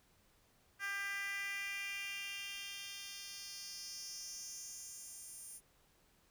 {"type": "tone with high-pass filter sweep", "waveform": "10% pulse", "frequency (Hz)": 398, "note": "G4", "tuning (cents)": 26, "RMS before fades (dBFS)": -45, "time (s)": [0.79, 5.61], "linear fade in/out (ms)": 50, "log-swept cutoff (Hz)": [1600, 9300], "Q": 3.2, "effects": ["pink hiss -71 dBFS RMS until 6.3 s"]}